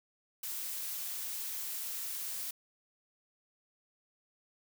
blue noise, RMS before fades -39 dBFS, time 0.43-2.51 s, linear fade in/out 5 ms, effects none

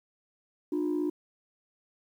sine tone pair together, 300 / 356.8 Hz, D4 / F4, +37 / +37 cents, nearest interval minor third, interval 300 cents, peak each -27 / -29 dBFS, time 0.72-1.1 s, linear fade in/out 5 ms, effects tanh soft clip ceiling -23 dBFS + 10-bit

